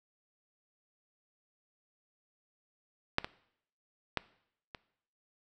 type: clicks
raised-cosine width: 0.3 ms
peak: -10 / -20 / -13 / -26 dBFS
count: 4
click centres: 3.184 / 3.245 / 4.173 / 4.748 s
effects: noise-tail reverb RT60 0.7 s tail -20 dB re dry